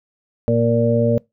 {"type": "harmonic tone", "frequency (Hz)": 116.54, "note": "A#2", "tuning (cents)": 0, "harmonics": [1, 2, 4, 5], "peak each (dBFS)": [-19, -19, -19, -19], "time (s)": [0.48, 1.18], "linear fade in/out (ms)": 0, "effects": ["noise-tail reverb RT60 0.2 s tail -25 dB re dry"]}